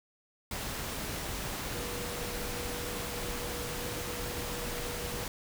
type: tone in noise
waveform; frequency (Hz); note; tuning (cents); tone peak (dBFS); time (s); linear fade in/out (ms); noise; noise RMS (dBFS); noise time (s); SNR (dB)
sine; 483.7; B4; -36; -42; 1.74-5.24; 2; pink; -37; 0.51-5.28; -8
effects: none